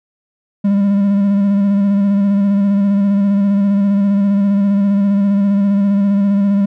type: tone with vibrato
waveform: triangle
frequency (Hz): 200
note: G3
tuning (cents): +35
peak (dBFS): -8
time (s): 0.64-6.66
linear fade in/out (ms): 10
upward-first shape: square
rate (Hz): 15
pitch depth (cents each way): 23
effects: none